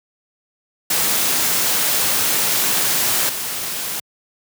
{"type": "noise with level steps", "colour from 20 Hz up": "white", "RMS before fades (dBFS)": [-18, -25], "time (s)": [0.9, 4], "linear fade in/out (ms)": 5, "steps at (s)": 3.29, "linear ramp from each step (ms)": 2, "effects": ["high-pass 100 Hz 12 dB/octave"]}